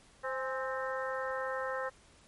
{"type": "harmonic tone with a mistuned harmonic", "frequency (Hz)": 261.6, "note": "C4", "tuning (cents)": 0, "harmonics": [2, 3, 4, 5, 6, 7], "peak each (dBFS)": [-36, -44, -41, -41, -43, -42], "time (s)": [0.23, 1.9], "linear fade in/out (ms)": 20, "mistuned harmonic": 3, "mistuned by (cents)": 72, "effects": ["pink hiss -61 dBFS RMS until 2.27 s", "MP3 48 kbps"]}